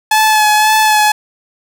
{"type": "tone with vibrato", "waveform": "sawtooth", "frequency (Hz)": 858, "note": "A5", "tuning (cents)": -44, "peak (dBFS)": -4, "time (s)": [0.11, 1.12], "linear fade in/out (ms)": 5, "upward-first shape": "sine", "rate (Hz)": 1.9, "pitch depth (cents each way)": 23, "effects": []}